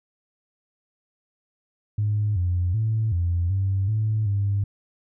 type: tone with pitch steps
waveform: sine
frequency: 104.9 / 89 / 110.3 / 86.7 / 96.8 / 108.3 / 100.4 Hz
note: G#2 / F2 / A2 / F2 / G2 / A2 / G2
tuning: +18 / +33 / +5 / -12 / -21 / -27 / +42 cents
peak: -19 dBFS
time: 1.98-4.64 s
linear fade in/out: 5 ms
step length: 380 ms
effects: tanh soft clip ceiling -15 dBFS